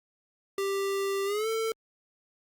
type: tone with pitch glide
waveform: square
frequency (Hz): 393.5 to 446.8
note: G4 to A4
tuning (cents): +7 to +27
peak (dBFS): -28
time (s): 0.58-1.72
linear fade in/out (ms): 2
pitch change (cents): +220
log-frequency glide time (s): 1.25-1.48
effects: Opus 48 kbps